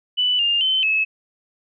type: tone with pitch steps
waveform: sine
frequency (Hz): 2981 / 2809 / 3068 / 2589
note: F#7 / F7 / G7 / E7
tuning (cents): +12 / +9 / -38 / -32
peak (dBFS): -16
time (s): 0.17-1.05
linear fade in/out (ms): 20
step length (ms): 220
effects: none